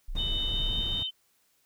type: tone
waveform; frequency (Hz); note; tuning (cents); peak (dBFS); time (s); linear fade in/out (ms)
sine; 30.5; B0; -21; -31; 0.08-0.75; 10
type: noise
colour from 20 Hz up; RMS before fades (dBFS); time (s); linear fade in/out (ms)
brown; -36; 0.15-1.03; 2
type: tone with tremolo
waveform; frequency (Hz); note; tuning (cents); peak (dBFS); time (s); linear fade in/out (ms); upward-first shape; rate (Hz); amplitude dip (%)
sine; 3671; A#7; -27; -30; 0.16-1.08; 20; sine; 5.2; 25
type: tone with pitch glide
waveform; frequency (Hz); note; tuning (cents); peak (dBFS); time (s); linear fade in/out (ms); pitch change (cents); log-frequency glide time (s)
sine; 3015 to 3061; F#7 to G7; +32 to -42; -32; 0.18-1.11; 20; +26; 0.38-0.78
effects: white hiss -69 dBFS RMS until 1.65 s